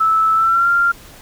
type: tone with pitch glide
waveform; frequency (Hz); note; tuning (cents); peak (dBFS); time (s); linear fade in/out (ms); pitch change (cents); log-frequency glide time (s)
sine; 1311 to 1389; E6 to F6; -10 to -10; -11; 0-0.92; 10; +100; 0.34-0.69
effects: pink hiss -41 dBFS RMS until 1.21 s